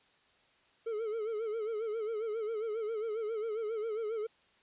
triangle tone with vibrato, 439.5 Hz, A4, 2 cents flat, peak -31 dBFS, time 0.86-4.27 s, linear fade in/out 10 ms, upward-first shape sine, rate 7.4 Hz, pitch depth 91 cents each way, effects white hiss -67 dBFS RMS until 4.62 s + resampled to 8000 Hz

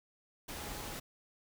sine tone in noise, 830.6 Hz, G#5, in tune, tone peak -51 dBFS, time 0.57-0.93 s, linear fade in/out 10 ms, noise pink, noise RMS -43 dBFS, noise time 0.48-1 s, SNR -11 dB, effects none

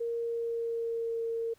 sine tone with pitch glide, 466.2 to 458.2 Hz, A#4 to A#4, 0 to -30 cents, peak -30 dBFS, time 0-1.54 s, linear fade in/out 10 ms, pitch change -30 cents, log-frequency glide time 0.18-1.23 s, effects pink hiss -66 dBFS RMS until 1.58 s

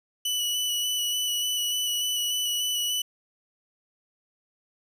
sawtooth tone with vibrato, 2960 Hz, F#7, in tune, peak -22 dBFS, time 0.25-3.02 s, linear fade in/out 5 ms, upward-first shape square, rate 3.4 Hz, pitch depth 13 cents each way, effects none

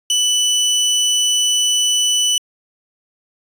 25% pulse tone, 2980 Hz, F#7, 12 cents sharp, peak -10 dBFS, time 0.1-2.38 s, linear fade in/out 2 ms, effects resampled to 32000 Hz

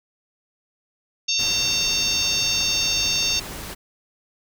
harmonic tone, 910 Hz, A#5, 42 cents flat, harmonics 3 / 4 / 5 / 6 / 7, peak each -26 / -26 / -26 / -26 / -26 dBFS, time 1.28-3.4 s, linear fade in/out 10 ms
pink noise, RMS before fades -34 dBFS, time 1.38-3.75 s, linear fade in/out 20 ms
effects none

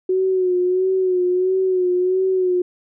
sine tone with vibrato, 368.8 Hz, F#4, 6 cents flat, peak -15 dBFS, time 0.09-2.62 s, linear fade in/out 5 ms, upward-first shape sine, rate 1.5 Hz, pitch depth 45 cents each way, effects none

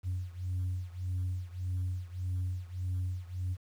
sine beating tone pair, 90.7 / 92.4 Hz, F#2 / F#2, -34 / -2 cents, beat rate 1.7 Hz, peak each -33 / -35 dBFS, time 0.03-3.57 s, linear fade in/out 50 ms, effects tanh soft clip ceiling -28 dBFS + 10-bit

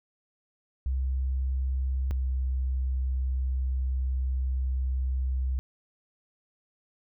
sine tone pair in turn, 65.41 / 64.7 Hz, C2 / C2, 0 / -19 cents, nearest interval unison, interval 19 cents, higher first, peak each -25 dBFS, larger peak neither, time 0.86-2.11 / 2.11-5.59 s, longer second, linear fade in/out 0 ms, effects none

